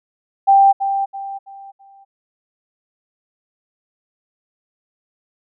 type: tone with echo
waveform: sine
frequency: 787 Hz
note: G5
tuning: 7 cents sharp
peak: -7 dBFS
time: 0.47-0.73 s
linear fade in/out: 20 ms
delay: 330 ms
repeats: 4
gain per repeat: -9 dB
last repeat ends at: 2.05 s
effects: none